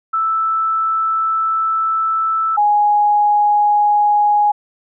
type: tone pair in turn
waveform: sine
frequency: 1318.5 / 830.6 Hz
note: E6 / G#5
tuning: 0 / 0 cents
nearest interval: minor sixth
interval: 800 cents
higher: first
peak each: -14 / -10 dBFS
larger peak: second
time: 0.13-2.57 / 2.57-4.52 s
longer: first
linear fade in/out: 10 ms
effects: none